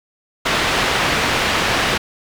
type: low-pass noise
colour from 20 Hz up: white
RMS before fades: -18 dBFS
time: 0.45-1.98 s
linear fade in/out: 10 ms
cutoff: 2700 Hz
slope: 12 dB/octave
effects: none